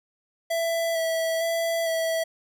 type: tone with vibrato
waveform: square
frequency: 659.3 Hz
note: E5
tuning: in tune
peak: -24 dBFS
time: 0.5-2.24 s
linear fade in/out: 10 ms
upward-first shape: square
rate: 1.1 Hz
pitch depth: 15 cents each way
effects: none